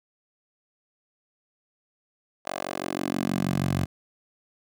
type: tone with high-pass filter sweep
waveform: 10% pulse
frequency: 46.25 Hz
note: F#1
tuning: in tune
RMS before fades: -28 dBFS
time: 2.45-3.86 s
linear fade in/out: 20 ms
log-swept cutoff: 650 to 100 Hz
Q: 1.9
effects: none